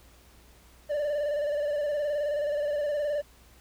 triangle tone with vibrato, 587.3 Hz, D5, in tune, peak -24 dBFS, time 0.89-3.22 s, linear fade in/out 20 ms, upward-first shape square, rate 19 Hz, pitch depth 38 cents each way, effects added 60 Hz sine -57 dBFS peak until 3.6 s + pink hiss -58 dBFS RMS until 3.6 s

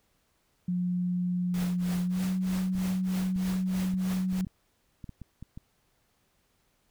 sine tone with pitch glide, 178.9 to 185.74 Hz, F3 to F#3, +42 to +7 cents, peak -26 dBFS, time 0.68-4.45 s, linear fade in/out 5 ms, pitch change +65 cents, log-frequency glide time 2.04-2.22 s
pink noise with tremolo, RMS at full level -39 dBFS, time 1.54-4.41 s, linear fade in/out 0 ms, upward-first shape triangle, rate 3.2 Hz, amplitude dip 100%
clicks, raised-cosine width 5 ms, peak -29 dBFS, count 11, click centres 2.752 / 2.784 / 3.361 / 3.939 / 4.328 / 4.469 / 5.042 / 5.093 / 5.217 / 5.426 / 5.575 s
effects pink hiss -71 dBFS RMS until 6.9 s

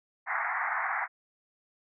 white band-pass noise, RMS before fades -31 dBFS, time 0.26-1.08 s, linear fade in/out 50 ms, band 690 to 2100 Hz, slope 96 dB/octave, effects none

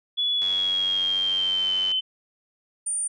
sine tone with pitch glide, 3412 to 3057 Hz, G#7 to G7, +46 to -44 cents, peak -21 dBFS, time 0.17-2.01 s, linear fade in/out 20 ms, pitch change -190 cents, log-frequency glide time 0.33-1.74 s
click train, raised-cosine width 0.2 ms, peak -21 dBFS, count 141, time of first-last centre 0.42-1.916 s, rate 93.6 Hz
sine tone, 9050 Hz, C#9, 35 cents sharp, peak -24 dBFS, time 2.86-3.08 s, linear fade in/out 10 ms
effects none

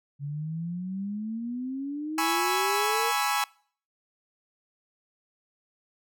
sine exponential sweep, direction up, 139.6 to 471.6 Hz, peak -30 dBFS, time 0.19-3.13 s, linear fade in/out 50 ms
sawtooth chord, C# minor seventh, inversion second, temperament equal, 830.6 / 987.8 / 1108.7 / 1318.5 Hz, G#5 / B5 / C#6 / E6, 0 / 0 / 0 / 0 cents, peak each -24 / -28 / -28 / -27 dBFS, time 2.18-3.44 s, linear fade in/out 2 ms
effects noise-tail reverb RT60 0.5 s tail -24 dB re dry

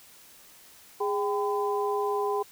sine tone cluster, 412.3 / 786 / 1012 Hz, G#4 / G5 / B5, -13 / +4 / +42 cents, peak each -27 / -32 / -31 dBFS, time 1-2.43 s, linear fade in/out 10 ms, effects white hiss -53 dBFS RMS until 2.51 s

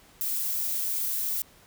violet noise, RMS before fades -29 dBFS, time 0.21-1.42 s, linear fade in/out 0 ms, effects pink hiss -56 dBFS RMS until 1.66 s

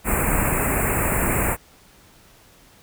pink band-stop noise, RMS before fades -21 dBFS, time 0.04-1.57 s, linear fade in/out 50 ms, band 2600 to 7400 Hz, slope 96 dB/octave, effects pink hiss -52 dBFS RMS until 2.82 s

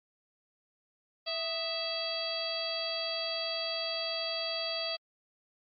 harmonic tone with a mistuned harmonic, 659.3 Hz, E5, in tune, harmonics 1 / 2 / 3 / 4 / 5 / 6 / 7, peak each -37 / -45 / -46 / -42 / -39 / -43 / -35 dBFS, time 1.26-4.97 s, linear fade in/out 20 ms, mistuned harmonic 2, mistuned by -84 cents, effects MP3 48 kbps

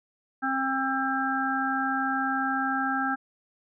harmonic tone, 266.3 Hz, C4, 31 cents sharp, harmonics 1 / 3 / 5 / 6, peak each -30 / -30 / -30 / -30 dBFS, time 0.42-3.16 s, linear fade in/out 20 ms, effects none

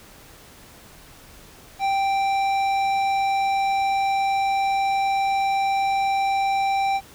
sine tone with tanh clipping, 784 Hz, G5, in tune, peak -21 dBFS, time 1.79-7.01 s, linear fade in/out 50 ms, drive 13 dB, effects pink hiss -47 dBFS RMS until 7.14 s

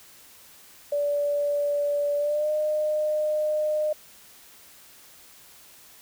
sine tone with pitch glide, 579 to 609.5 Hz, D5 to D#5, -25 to -36 cents, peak -22 dBFS, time 0.92-3.93 s, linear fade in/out 5 ms, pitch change +89 cents, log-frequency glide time 2.17-2.5 s, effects white hiss -51 dBFS RMS until 6.01 s

